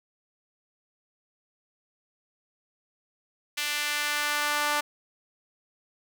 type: tone with high-pass filter sweep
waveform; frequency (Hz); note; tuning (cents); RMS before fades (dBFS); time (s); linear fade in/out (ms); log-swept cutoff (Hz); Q
sawtooth; 294.7; D4; +6; -28; 3.57-4.81; 10; 2400 to 1000; 1.3
effects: none